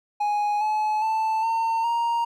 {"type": "tone with pitch steps", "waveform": "triangle", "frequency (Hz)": [830.6, 855.4, 881, 907.3, 934.5], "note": ["G#5", "A5", "A5", "A#5", "A#5"], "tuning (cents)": [0, -49, 2, -47, 4], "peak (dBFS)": -19, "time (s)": [0.2, 2.25], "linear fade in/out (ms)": 10, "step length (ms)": 410, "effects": []}